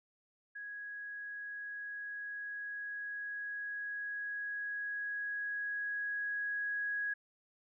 sine tone with level ramp, 1661.2 Hz, G#6, in tune, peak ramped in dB -42 to -33 dBFS, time 0.55-7.14 s, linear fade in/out 10 ms, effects none

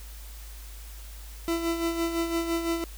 40% pulse tone with tremolo, 334.4 Hz, E4, 25 cents sharp, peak -23 dBFS, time 1.48-2.84 s, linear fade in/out 0 ms, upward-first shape sine, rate 5.9 Hz, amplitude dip 55%, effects added 52 Hz sine -40 dBFS peak until 2.97 s + white hiss -49 dBFS RMS until 2.97 s

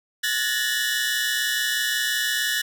sawtooth tone cluster, 1467 / 1713 / 1839 / 2959 / 3978 Hz, F#6 / A6 / A#6 / F#7 / B7, -15 / -47 / -24 / -1 / +12 cents, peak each -30 / -22 / -24 / -26 / -30 dBFS, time 0.23-2.62 s, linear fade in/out 10 ms, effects none

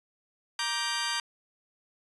15% pulse chord, G minor, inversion first, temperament just, 940.8 / 1176 / 1568 Hz, Bb5 / D6 / G6, +16 / +2 / 0 cents, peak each -27 / -29 / -26 dBFS, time 0.59-1.2 s, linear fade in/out 2 ms, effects resampled to 24000 Hz

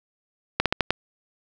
slowing click train, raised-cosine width 0.3 ms, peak -3 dBFS, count 5, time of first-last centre 0.6-0.906 s, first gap 57 ms, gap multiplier 1.2, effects none

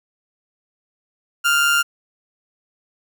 30% pulse tone with amplitude modulation, 1400 Hz, F6, 4 cents sharp, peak -10 dBFS, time 1.44-1.83 s, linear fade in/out 20 ms, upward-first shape sine, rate 145 Hz, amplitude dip 40%, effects none

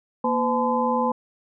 sine tone cluster, 236.7 / 507 / 860 / 1020 Hz, A#3 / B4 / A5 / C6, +27 / +45 / -40 / -44 cents, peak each -25 dBFS, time 0.24-1.12 s, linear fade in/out 5 ms, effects none

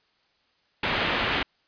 white low-pass noise, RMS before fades -26 dBFS, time 0.83-1.43 s, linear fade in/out 5 ms, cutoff 3100 Hz, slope 24 dB/octave, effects white hiss -67 dBFS RMS until 1.67 s + resampled to 11025 Hz

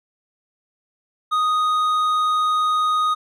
triangle tone with hard clipping, 1244.5 Hz, D#6, in tune, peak -18 dBFS, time 1.31-3.15 s, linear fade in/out 20 ms, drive 9 dB, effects none

